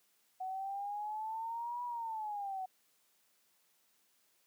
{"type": "exponential two-way sweep", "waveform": "sine", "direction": "up then down", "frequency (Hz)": [743, 978, 743], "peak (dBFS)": -37, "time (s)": [0.4, 2.66], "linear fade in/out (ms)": 10, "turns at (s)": 1.84, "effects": ["white hiss -73 dBFS RMS until 4.46 s", "high-pass 150 Hz 12 dB/octave"]}